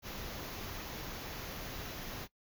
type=band-stop noise; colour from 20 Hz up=pink; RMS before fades=-43 dBFS; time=0.02-2.28 s; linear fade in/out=50 ms; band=6800 to 11000 Hz; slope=96 dB/octave; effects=noise-tail reverb RT60 0.1 s tail -20 dB re dry